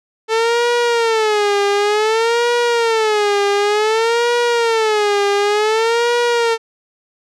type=tone with vibrato; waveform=sawtooth; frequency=439.8 Hz; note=A4; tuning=1 cent flat; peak=-9 dBFS; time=0.28-6.58 s; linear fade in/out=50 ms; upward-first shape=sine; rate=0.55 Hz; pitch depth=150 cents each way; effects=low-pass 6000 Hz 12 dB/octave